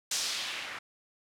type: noise with low-pass filter sweep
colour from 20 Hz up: blue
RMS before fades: -35 dBFS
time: 0.11-0.79 s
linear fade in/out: 5 ms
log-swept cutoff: 6600 to 1700 Hz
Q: 1.4
effects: none